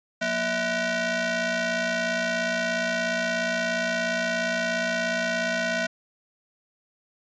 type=ring-modulated tone; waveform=sawtooth; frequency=416.6 Hz; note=G#4; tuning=5 cents sharp; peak=-17 dBFS; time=0.21-5.87 s; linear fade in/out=10 ms; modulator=1070 Hz; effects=resampled to 16000 Hz